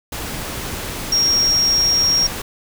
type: tone in noise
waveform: sine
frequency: 5588 Hz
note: F8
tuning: in tune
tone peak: -13 dBFS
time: 1.12-2.27 s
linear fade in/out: 5 ms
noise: pink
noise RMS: -27 dBFS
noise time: 0.12-2.42 s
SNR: +11 dB
effects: none